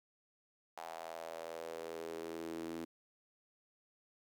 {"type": "tone with high-pass filter sweep", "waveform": "sawtooth", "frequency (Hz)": 82.41, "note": "E2", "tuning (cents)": 0, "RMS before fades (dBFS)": -45, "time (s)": [0.77, 2.85], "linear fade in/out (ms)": 5, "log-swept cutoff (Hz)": [770, 290], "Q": 4.1, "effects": ["12-bit"]}